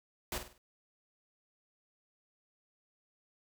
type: noise with echo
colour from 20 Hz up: pink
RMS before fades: -37 dBFS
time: 0.32-0.38 s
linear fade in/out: 2 ms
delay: 50 ms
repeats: 4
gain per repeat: -8 dB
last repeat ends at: 0.58 s
effects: none